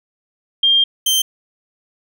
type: tone pair in turn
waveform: sine / sawtooth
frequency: 3200 / 3129 Hz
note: G7 / G7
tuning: +35 / -4 cents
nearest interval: unison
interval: 39 cents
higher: first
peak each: -10 dBFS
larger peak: neither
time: 0.63-0.84 / 1.06-1.22 s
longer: first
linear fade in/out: 5 ms
effects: none